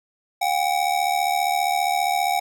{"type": "ring-modulated tone", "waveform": "square", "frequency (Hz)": 757, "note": "F#5", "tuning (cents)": 39, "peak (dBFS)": -17, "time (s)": [0.41, 2.4], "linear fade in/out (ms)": 10, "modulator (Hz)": 37.5, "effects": []}